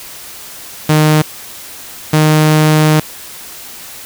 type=tone pair in turn; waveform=sawtooth; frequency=153.7 / 154.34 Hz; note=D#3 / D#3; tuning=-21 / -14 cents; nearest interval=unison; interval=7 cents; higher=second; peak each=-3 dBFS; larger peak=neither; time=0.89-1.22 / 2.13-3 s; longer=second; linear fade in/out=5 ms; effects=white hiss -31 dBFS RMS until 4.05 s